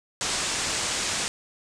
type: low-pass noise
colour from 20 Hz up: white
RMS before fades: -28 dBFS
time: 0.21-1.28 s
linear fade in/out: 0 ms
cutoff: 8600 Hz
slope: 48 dB/octave
effects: none